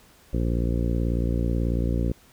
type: harmonic tone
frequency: 58.27 Hz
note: A#1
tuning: in tune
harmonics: 1 / 2 / 3 / 4 / 5 / 6 / 7 / 8 / 9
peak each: -24 / -28 / -31 / -32 / -33 / -36 / -40 / -39 / -39 dBFS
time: 0.33-2.12 s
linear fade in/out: 5 ms
effects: pink hiss -55 dBFS RMS until 2.32 s